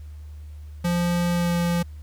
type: tone with pitch glide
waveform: square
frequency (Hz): 174.1 to 172.5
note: F3 to F3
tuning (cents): -5 to -21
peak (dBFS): -21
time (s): 0.84-1.83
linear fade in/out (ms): 10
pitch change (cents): -16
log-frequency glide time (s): 1.32-1.57
effects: added 75 Hz sine -36 dBFS peak until 2.02 s + pink hiss -60 dBFS RMS until 2.02 s